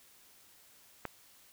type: click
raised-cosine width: 0.5 ms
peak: -21 dBFS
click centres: 1.053 s
effects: white hiss -61 dBFS RMS until 1.52 s